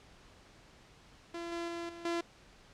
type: tone with level steps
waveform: sawtooth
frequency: 340 Hz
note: F4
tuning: 46 cents flat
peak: -35 / -32 / -34 / -42 / -28 dBFS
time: 1.34-2.21 s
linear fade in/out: 5 ms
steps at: 1.52 / 1.68 / 1.89 / 2.05 s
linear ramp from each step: 2 ms
effects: pink hiss -59 dBFS RMS until 2.73 s + low-pass 6000 Hz 12 dB/octave